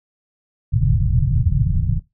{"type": "low-pass noise", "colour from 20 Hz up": "white", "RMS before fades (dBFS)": -17, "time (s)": [0.72, 2], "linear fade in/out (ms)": 20, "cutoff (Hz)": 150, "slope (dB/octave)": 48, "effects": ["noise-tail reverb RT60 0.2 s tail -18 dB re dry"]}